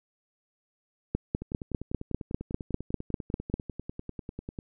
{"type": "two click trains", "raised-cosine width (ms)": 3, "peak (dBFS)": [-13, -23], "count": [13, 33], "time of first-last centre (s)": [[1.15, 3.54], [1.42, 4.588]], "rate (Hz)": [5.02, 10.1], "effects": []}